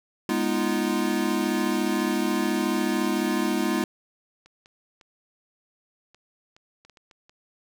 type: chord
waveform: square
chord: F half-diminished seventh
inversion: first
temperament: equal with one note detuned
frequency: 207.7 / 246.9 / 311.1 / 345.2 Hz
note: Ab3 / Cb4 / Eb4 / F4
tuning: 0 / 0 / 0 / -20 cents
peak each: -29 dBFS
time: 0.29-3.84 s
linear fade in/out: 2 ms
type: clicks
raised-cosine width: 0.2 ms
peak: -35 dBFS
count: 10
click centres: 4.46 / 4.659 / 5.012 / 6.146 / 6.565 / 6.85 / 6.897 / 6.972 / 7.112 / 7.295 s
effects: none